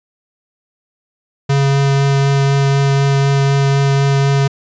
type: tone with vibrato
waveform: square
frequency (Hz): 138.59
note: C#3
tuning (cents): 0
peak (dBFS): -11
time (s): 1.49-4.48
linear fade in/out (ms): 10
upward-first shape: triangle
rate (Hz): 4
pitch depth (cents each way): 10
effects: resampled to 16000 Hz